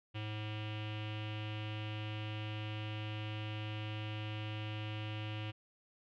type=tone with low-pass filter; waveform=square; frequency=107.1 Hz; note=A2; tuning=46 cents flat; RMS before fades=-41 dBFS; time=0.14-5.52 s; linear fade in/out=20 ms; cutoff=2900 Hz; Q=5.6; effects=none